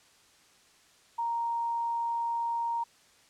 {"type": "tone", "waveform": "sine", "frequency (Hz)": 932.3, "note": "A#5", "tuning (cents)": 0, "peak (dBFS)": -28, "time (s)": [1.18, 2.84], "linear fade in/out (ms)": 10, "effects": ["white hiss -61 dBFS RMS until 3.29 s", "low-pass 8000 Hz 12 dB/octave"]}